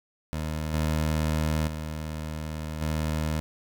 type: tone with level steps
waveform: 20% pulse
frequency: 77.78 Hz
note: D#2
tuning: in tune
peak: -24 / -19 / -27 / -21 dBFS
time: 0.33-3.4 s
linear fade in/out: 0 ms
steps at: 0.73 / 1.67 / 2.81 s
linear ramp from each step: 10 ms
effects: none